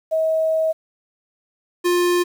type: tone pair in turn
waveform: sine / square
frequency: 639 / 352.9 Hz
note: D#5 / F4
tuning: +46 / +18 cents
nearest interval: minor seventh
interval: 1028 cents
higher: first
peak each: -16 dBFS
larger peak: neither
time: 0.11-0.73 / 1.84-2.24 s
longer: first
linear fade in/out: 20 ms
effects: 8-bit